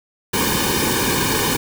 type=noise with comb filter; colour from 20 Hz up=pink; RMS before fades=-19 dBFS; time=0.33-1.57 s; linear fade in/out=10 ms; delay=1.5 ms; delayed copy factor=-0.95; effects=none